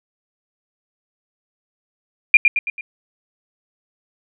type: tone with echo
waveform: sine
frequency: 2400 Hz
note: D7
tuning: 37 cents sharp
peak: -3 dBFS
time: 2.34-2.37 s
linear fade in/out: 2 ms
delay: 110 ms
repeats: 4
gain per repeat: -6 dB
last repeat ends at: 2.81 s
effects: none